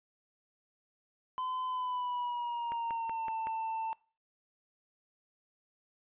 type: tone with pitch glide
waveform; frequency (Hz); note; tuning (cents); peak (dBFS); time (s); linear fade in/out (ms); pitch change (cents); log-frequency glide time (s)
triangle; 1020 to 893.1; C6 to A5; -44 to +26; -31; 1.38-3.93; 0; -230; 1.66-3.3
type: click train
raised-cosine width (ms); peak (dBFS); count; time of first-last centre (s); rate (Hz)
0.5; -28; 5; 2.72-3.47; 5.33
effects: noise-tail reverb RT60 0.4 s tail -23 dB re dry + resampled to 8000 Hz